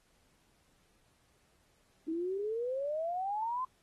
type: exponential sweep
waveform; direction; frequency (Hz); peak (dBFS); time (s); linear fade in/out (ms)
sine; up; 315.9 to 1051; -32; 2.08-3.65; 5
effects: pink hiss -71 dBFS RMS until 3.82 s + AAC 32 kbps